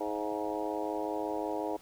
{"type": "harmonic tone with a mistuned harmonic", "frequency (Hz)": 105.5, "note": "G#2", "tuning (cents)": 28, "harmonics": [3, 4, 5, 6, 7, 8, 9], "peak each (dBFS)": [-37, -38, -39, -40, -40, -41, -42], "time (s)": [0, 1.77], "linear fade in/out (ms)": 10, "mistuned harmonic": 7, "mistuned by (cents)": -48, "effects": ["pink hiss -57 dBFS RMS until 1.81 s"]}